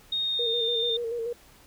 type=tone with pitch glide; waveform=sine; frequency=3709 to 3618 Hz; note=A#7 to A7; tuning=-9 to +48 cents; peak=-25 dBFS; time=0.12-0.97 s; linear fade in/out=5 ms; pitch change=-43 cents; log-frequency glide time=0.23-0.66 s
type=tone with vibrato; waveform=sine; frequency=466.2 Hz; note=A#4; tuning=in tune; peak=-28 dBFS; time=0.39-1.33 s; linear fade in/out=5 ms; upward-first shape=square; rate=6.9 Hz; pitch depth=40 cents each way
effects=pink hiss -55 dBFS RMS until 1.66 s